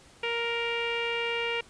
sawtooth tone with low-pass filter, 467.6 Hz, A#4, 5 cents sharp, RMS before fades -30 dBFS, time 0.23-1.61 s, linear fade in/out 5 ms, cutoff 2600 Hz, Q 8.7, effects pink hiss -55 dBFS RMS until 1.69 s + resampled to 22050 Hz

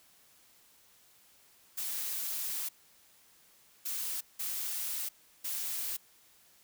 blue noise bursts at uneven times, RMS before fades -36 dBFS, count 4, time 1.77-2.69 / 3.85-4.21 / 4.39-5.09 / 5.44-5.97 s, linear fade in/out 10 ms, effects white hiss -63 dBFS RMS until 6.63 s

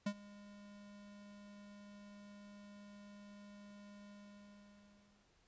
square tone with ADSR envelope, 204.1 Hz, G#3, 30 cents flat, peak -34 dBFS, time 0.06-5.3 s, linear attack 7 ms, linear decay 64 ms, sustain -21 dB, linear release 1200 ms, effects pink hiss -73 dBFS RMS until 5.47 s + resampled to 16000 Hz

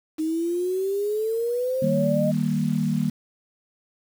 sine exponential sweep, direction up, 310 to 622.3 Hz, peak -22 dBFS, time 0.18-2.32 s, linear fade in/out 20 ms
sine chord, Eb major, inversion none, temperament equal, 155.56 / 196 / 233.1 Hz, Eb3 / G3 / Bb3, 0 / 0 / 0 cents, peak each -25 dBFS, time 1.82-3.1 s, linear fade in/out 5 ms
effects 7-bit

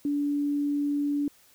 sine tone, 288.5 Hz, D4, 31 cents flat, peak -24 dBFS, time 0.05-1.28 s, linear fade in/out 2 ms, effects white hiss -59 dBFS RMS until 1.54 s

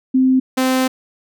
sine / sawtooth tone pair in turn, 260 / 259.1 Hz, C4 / C4, -11 / -17 cents, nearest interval unison, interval 6 cents, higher first, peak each -10 dBFS, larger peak neither, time 0.14-0.4 / 0.57-0.88 s, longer second, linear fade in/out 10 ms, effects none

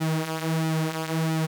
sawtooth tone with flanger, 160 Hz, D#3, 49 cents sharp, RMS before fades -26 dBFS, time 0-1.47 s, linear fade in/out 20 ms, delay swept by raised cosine 1.8 to 6.8 ms, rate 1.5 Hz, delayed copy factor -0.65, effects none

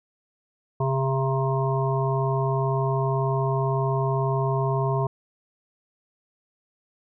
harmonic tone with a mistuned harmonic, 134.2 Hz, C3, 44 cents sharp, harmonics 1 / 3 / 5 / 7 / 8, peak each -23 / -28 / -30 / -31 / -32 dBFS, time 0.8-5.07 s, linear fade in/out 5 ms, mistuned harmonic 8, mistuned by -20 cents, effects none

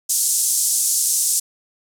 pink band-pass noise, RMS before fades -19 dBFS, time 0.09-1.4 s, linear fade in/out 10 ms, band 6600 to 11000 Hz, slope 24 dB/octave, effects none

